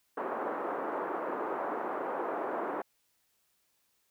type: band-pass noise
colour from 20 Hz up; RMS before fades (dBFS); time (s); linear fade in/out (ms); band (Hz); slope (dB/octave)
pink; -35; 0.17-2.82; 5; 330 to 1300; 24
effects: white hiss -74 dBFS RMS until 4.1 s

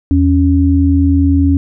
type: tone pair together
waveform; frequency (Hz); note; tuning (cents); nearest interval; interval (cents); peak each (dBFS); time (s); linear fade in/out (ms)
sine; 82.41 / 277.2; E2 / C#4; 0 / 0; octave + major sixth; 2100; -10; 0.11-1.57; 0
effects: none

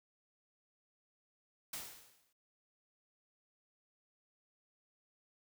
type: noise with exponential decay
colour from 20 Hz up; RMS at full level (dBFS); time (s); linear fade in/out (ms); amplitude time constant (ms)
white; -41; 1.73-2.33; 5; 130
effects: none

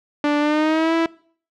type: tone with pitch glide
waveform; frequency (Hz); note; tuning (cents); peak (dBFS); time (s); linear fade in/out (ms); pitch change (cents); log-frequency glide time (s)
sawtooth; 293.7 to 329.7; D4 to E4; 0 to 0; -12; 0.24-1.06; 2; +200; 0.39-0.94
effects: noise-tail reverb RT60 0.5 s tail -22 dB re dry + low-pass 3000 Hz 12 dB/octave

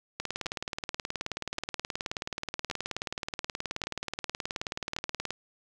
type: two click trains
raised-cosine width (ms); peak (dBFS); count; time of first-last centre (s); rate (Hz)
0.2; -15 / -15; 97 / 5; 0.2-5.306 / 0.46-4.965; 18.8 / 0.888
effects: none

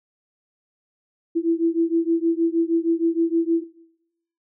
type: beating tone pair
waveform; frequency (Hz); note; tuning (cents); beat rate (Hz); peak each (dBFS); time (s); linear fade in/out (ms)
sine; 329.6 / 336; E4 / E4; 0 / +33; 6.4; -21; 1.35-3.64; 20
effects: noise-tail reverb RT60 0.8 s tail -18 dB re dry

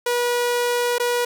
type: tone with dropouts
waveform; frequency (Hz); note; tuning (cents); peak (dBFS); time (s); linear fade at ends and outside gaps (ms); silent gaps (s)
sawtooth; 484.1; B4; -35; -15; 0.06-1.25; 5; 0.983-0.998
effects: none

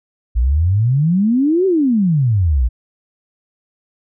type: exponential two-way sweep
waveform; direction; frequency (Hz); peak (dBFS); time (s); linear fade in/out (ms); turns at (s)
sine; up then down; 55 to 392 to 55; -11; 0.35-2.69; 20; 1.66
effects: none

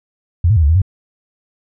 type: tone with pitch steps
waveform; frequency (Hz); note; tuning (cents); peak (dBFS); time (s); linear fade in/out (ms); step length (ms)
sine; 85.6 / 109.6 / 82.3 / 71.3 / 81.6 / 95.4; F2 / A2 / E2 / C#2 / E2 / G2; -34 / -6 / -2 / +49 / -17 / -47; -8; 0.44-0.818; 5; 63
effects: none

